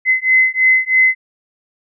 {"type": "beating tone pair", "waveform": "sine", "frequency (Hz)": [2043, 2046.1], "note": ["C7", "C7"], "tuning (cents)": [-42, -39], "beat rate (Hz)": 3.1, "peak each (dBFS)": -13, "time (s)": [0.05, 1.15], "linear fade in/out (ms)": 50, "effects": []}